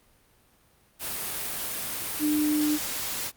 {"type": "tone in noise", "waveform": "sine", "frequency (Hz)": 300.9, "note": "D4", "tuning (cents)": 42, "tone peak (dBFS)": -22, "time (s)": [2.19, 2.79], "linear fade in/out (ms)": 50, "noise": "white", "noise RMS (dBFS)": -32, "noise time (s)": [0.99, 3.32], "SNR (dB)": 7, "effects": ["pink hiss -62 dBFS RMS until 3.36 s", "Opus 32 kbps"]}